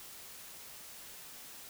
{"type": "silence", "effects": ["white hiss -50 dBFS RMS until 1.69 s"]}